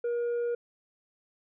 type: tone with tanh clipping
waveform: sine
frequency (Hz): 475.9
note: A#4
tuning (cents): +36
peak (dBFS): -28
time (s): 0.04-0.55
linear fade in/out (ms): 5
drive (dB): 3
effects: none